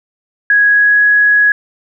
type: tone with pitch glide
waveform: sine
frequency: 1661.2 to 1672.8 Hz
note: G#6 to G#6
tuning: 0 to +12 cents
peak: -6 dBFS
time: 0.5-1.52 s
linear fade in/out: 2 ms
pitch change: +12 cents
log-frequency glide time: 0.67-1.03 s
effects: none